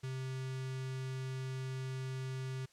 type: tone with notch filter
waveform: square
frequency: 131.1 Hz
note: C3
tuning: 4 cents sharp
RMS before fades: -40 dBFS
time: 0.03-2.66 s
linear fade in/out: 10 ms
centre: 730 Hz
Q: 1.1
effects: white hiss -68 dBFS RMS until 2.72 s + low-pass 8000 Hz 12 dB/octave